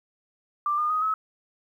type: tone with pitch steps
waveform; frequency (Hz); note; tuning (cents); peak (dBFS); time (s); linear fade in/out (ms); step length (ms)
sine; 1181 / 1215.6 / 1251.2 / 1287.9; D6 / D#6 / D#6 / E6; +9 / -41 / +9 / -41; -22; 0.66-1.14; 2; 120
effects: 10-bit